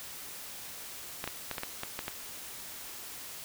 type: clicks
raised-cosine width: 0.3 ms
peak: -18 dBFS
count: 8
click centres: 1.241 / 1.276 / 1.513 / 1.582 / 1.634 / 1.834 / 1.991 / 2.081 s
effects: white hiss -44 dBFS RMS until 3.44 s